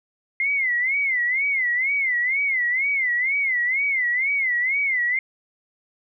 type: tone with vibrato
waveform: sine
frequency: 2085 Hz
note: C7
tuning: 7 cents flat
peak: -19 dBFS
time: 0.4-5.19 s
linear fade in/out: 2 ms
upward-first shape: sine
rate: 2.1 Hz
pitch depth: 150 cents each way
effects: none